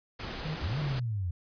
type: noise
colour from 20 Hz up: pink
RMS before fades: -38 dBFS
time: 0.19-1 s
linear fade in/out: 10 ms
type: tone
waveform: triangle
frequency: 155.56 Hz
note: D#3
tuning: in tune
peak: -30 dBFS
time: 0.44-0.56 s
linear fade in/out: 20 ms
type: linear two-way sweep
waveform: sine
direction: up then down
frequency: 65.5 to 152.6 to 83.1 Hz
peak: -29 dBFS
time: 0.62-1.31 s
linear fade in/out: 5 ms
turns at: 0.79 s
effects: resampled to 11025 Hz